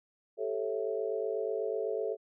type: chord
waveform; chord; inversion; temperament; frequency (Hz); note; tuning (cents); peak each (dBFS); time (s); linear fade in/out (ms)
sine; A dominant seventh; third; equal with one note detuned; 392 / 440 / 547.4 / 659.3; G4 / A4 / C#5 / E5; 0 / 0 / -22 / 0; -37 / -33 / -38 / -39; 0.37-2.17; 50
effects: none